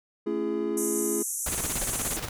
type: chord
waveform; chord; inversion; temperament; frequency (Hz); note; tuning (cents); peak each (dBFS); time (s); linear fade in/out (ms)
triangle; A major seventh; none; equal with one note detuned; 220 / 277.2 / 337.1 / 415.3; A3 / C#4 / E4 / G#4; 0 / 0 / +39 / 0; -32 / -33 / -28 / -28; 0.26-1.23; 10
type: band-pass noise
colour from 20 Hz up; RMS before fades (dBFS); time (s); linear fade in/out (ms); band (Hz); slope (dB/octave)
white; -32; 0.77-2.17; 5; 6000 to 12000; 96
type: noise with tremolo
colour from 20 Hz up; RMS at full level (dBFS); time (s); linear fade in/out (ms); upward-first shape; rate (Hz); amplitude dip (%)
pink; -31; 1.46-2.29; 5; square; 17; 60
effects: none